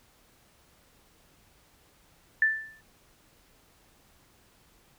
sine tone with exponential decay, 1765 Hz, A6, 5 cents sharp, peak -17 dBFS, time 2.42-2.81 s, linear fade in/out 2 ms, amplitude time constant 83 ms, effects pink hiss -62 dBFS RMS until 4.98 s

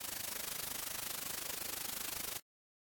white noise with amplitude modulation, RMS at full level -38 dBFS, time 0-2.4 s, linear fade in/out 20 ms, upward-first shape sine, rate 25.5 Hz, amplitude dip 85%, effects AAC 64 kbps

